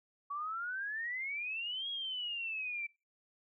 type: exponential two-way sweep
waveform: sine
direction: up then down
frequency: 1126 to 3322 to 2317 Hz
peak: -36 dBFS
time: 0.3-2.87 s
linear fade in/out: 10 ms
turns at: 1.89 s
effects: noise-tail reverb RT60 0.3 s tail -24 dB re dry